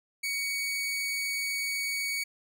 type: tone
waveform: sawtooth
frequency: 2244 Hz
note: C#7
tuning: 21 cents sharp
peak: -26 dBFS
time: 0.23-2.24 s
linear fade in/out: 10 ms
effects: none